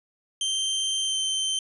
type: tone with pitch glide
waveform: sawtooth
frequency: 3136 to 3109 Hz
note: G7 to G7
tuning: 0 to -15 cents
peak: -21 dBFS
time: 0.41-1.59 s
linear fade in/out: 2 ms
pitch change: -15 cents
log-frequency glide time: 1.04-1.16 s
effects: resampled to 24000 Hz